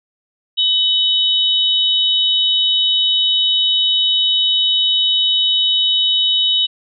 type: tone pair together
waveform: sine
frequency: 3000 / 3780 Hz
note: F#7 / A#7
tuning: +23 / +23 cents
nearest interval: major third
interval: 400 cents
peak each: -15 dBFS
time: 0.57-6.67 s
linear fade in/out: 20 ms
effects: none